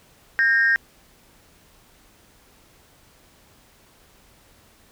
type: tone pair together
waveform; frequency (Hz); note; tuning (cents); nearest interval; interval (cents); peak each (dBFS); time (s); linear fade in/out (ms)
sine; 1600 / 1848.4; G6 / A#6; +35 / -15; major second; 250; -17; 0.39-0.76; 0
effects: tanh soft clip ceiling -10 dBFS + pink hiss -55 dBFS RMS until 4.91 s